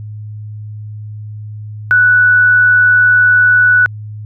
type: tone with amplitude modulation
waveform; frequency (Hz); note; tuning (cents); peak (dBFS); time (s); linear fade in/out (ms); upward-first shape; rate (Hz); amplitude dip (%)
sine; 1480; F#6; 0; -4; 1.91-3.86; 0; sine; 80; 30
effects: added 106 Hz sine -24 dBFS peak until 4.25 s